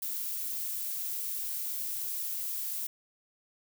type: noise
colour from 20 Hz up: violet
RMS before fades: -35 dBFS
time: 0.02-2.87 s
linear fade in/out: 5 ms
effects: none